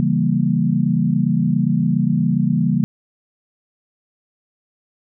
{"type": "chord", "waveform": "sine", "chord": "C# diminished seventh", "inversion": "none", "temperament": "equal with one note detuned", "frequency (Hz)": [138.59, 166.06, 196, 233.1], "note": ["C#3", "E3", "G3", "Bb3"], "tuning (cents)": [0, 13, 0, 0], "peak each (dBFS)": [-21, -19, -20, -20], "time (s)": [0, 2.84], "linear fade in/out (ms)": 0, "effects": []}